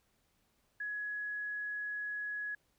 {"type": "tone", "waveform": "sine", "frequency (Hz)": 1680, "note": "G#6", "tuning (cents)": 19, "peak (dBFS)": -36, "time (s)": [0.8, 2.55], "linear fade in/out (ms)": 5, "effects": ["pink hiss -75 dBFS RMS until 2.78 s"]}